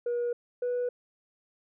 sine tone pair in turn, 480 / 490.7 Hz, B4 / B4, -49 / -11 cents, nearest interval unison, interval 38 cents, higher second, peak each -25 dBFS, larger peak neither, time 0.06-0.33 / 0.62-0.89 s, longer neither, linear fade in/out 5 ms, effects tanh soft clip ceiling -25 dBFS

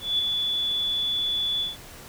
sine tone with ADSR envelope, 3444 Hz, A7, 38 cents flat, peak -19 dBFS, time 0-1.77 s, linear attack 190 ms, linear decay 4 ms, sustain -4 dB, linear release 160 ms, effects pink hiss -44 dBFS RMS until 2.08 s

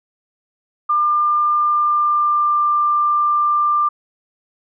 sine tone with pitch glide, 1198 to 1189 Hz, D6 to D6, +34 to +21 cents, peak -13 dBFS, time 0.89-3.89 s, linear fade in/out 10 ms, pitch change -13 cents, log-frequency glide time 1.6-2.61 s, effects none

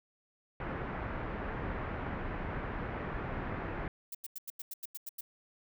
pink low-pass noise, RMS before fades -38 dBFS, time 0.6-3.88 s, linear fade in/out 2 ms, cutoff 2000 Hz, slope 24 dB/octave
violet noise bursts, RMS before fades -41 dBFS, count 10, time 4.12-5.21 s, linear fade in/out 5 ms, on 28 ms, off 90 ms
effects none

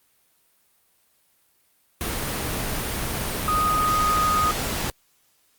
sine tone in noise, 1244.5 Hz, D#6, in tune, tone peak -19 dBFS, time 3.48-4.51 s, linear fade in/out 0 ms, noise pink, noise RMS -27 dBFS, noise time 2.01-4.9 s, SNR +5 dB, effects white hiss -64 dBFS RMS until 5.58 s + Opus 32 kbps

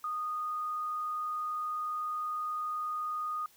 sine tone, 1234 Hz, D#6, 15 cents flat, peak -32 dBFS, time 0.04-3.46 s, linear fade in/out 2 ms, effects white hiss -62 dBFS RMS until 3.56 s

